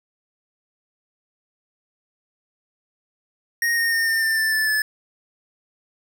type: tone with pitch steps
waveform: square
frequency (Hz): 1864.7 / 1845.4 / 1826.3 / 1807.4 / 1788.7 / 1770.2 / 1751.9 / 1733.8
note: A#6 / A#6 / A#6 / A6 / A6 / A6 / A6 / A6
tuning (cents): 0 / -18 / -36 / +46 / +28 / +10 / -8 / -26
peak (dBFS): -19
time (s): 3.62-4.82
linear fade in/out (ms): 2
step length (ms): 150
effects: none